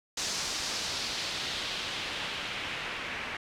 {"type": "noise with low-pass filter sweep", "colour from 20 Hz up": "white", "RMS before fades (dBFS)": -35, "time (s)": [0.17, 3.37], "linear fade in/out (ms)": 5, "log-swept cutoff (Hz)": [6000, 2200], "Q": 1.7, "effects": []}